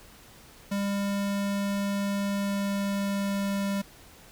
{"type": "tone with pitch glide", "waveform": "square", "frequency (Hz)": [200, 198.5], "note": ["G3", "G3"], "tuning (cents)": [35, 22], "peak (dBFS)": -27, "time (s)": [0.71, 3.82], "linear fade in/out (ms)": 10, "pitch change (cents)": -13, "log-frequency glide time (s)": [2.34, 3.7], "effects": ["pink hiss -52 dBFS RMS until 4.31 s"]}